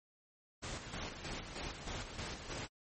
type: noise with tremolo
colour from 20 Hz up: pink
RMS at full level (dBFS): -42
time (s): 0.62-2.68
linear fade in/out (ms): 20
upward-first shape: square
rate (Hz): 3.2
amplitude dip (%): 50
effects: MP3 32 kbps